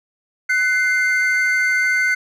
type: tone pair together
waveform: triangle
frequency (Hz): 1498.9 / 2093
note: F#6 / C7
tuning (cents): +22 / 0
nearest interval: tritone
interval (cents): 578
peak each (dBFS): -16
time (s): 0.49-2.15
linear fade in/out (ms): 10
effects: none